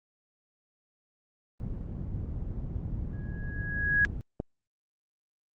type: low-pass noise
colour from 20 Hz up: white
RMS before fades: -35 dBFS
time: 1.6-4.21 s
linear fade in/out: 0 ms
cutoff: 110 Hz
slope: 12 dB/octave
type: tone with exponential growth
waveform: sine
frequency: 1661.2 Hz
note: G#6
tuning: in tune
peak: -19 dBFS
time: 3.13-4.05 s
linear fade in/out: 0 ms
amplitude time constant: 200 ms
type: click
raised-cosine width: 2 ms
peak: -18 dBFS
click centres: 4.401 s
effects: Opus 24 kbps